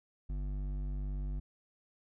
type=tone with hard clipping; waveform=triangle; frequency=49 Hz; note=G1; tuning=in tune; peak=-36 dBFS; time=0.29-1.4 s; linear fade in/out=10 ms; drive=14 dB; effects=none